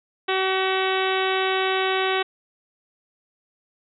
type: harmonic tone with a mistuned harmonic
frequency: 379.4 Hz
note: F#4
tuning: 43 cents sharp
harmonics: 1 / 2 / 3 / 4 / 5 / 6 / 7 / 8 / 9 / 10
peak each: -24 / -27 / -29 / -30 / -31 / -32 / -32 / -33 / -34 / -34 dBFS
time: 0.28-2.23 s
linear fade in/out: 10 ms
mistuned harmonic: 6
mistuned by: -19 cents
effects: none